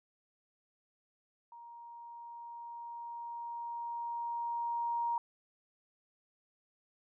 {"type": "tone with level ramp", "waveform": "sine", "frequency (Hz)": 940, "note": "A#5", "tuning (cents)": 14, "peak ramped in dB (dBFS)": [-49, -30], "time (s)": [1.52, 5.18], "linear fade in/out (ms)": 2, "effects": []}